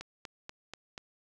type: click train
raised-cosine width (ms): 0.2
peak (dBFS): -24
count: 5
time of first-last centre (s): 0.01-0.979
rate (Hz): 4.13
effects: none